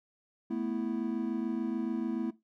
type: chord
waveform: triangle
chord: A suspended second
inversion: none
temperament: equal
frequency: 220 / 246.9 / 329.6 Hz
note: A3 / B3 / E4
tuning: 0 / 0 / 0 cents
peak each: -33 dBFS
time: 0.5-2.31 s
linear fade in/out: 10 ms
effects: noise-tail reverb RT60 0.2 s tail -17 dB re dry